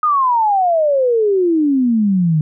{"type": "exponential sweep", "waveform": "sine", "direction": "down", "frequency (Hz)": [1258, 150], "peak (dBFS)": -11, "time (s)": [0.03, 2.41], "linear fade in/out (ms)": 2, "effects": []}